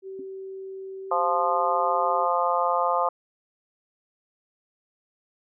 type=tone with pitch glide; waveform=sine; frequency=383.9 to 388.1 Hz; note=G4 to G4; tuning=-36 to -17 cents; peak=-34 dBFS; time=0.02-2.28 s; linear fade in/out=50 ms; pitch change=+19 cents; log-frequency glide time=1.01-1.15 s
type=tone with exponential decay; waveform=sine; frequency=275.5 Hz; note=C#4; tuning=11 cents flat; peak=-34 dBFS; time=0.19-0.28 s; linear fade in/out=2 ms; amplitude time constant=18 ms
type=harmonic tone; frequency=174.61 Hz; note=F3; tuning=in tune; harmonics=3 / 4 / 5 / 6 / 7; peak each=-27 / -27 / -27 / -27 / -27 dBFS; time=1.11-3.09 s; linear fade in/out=5 ms
effects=none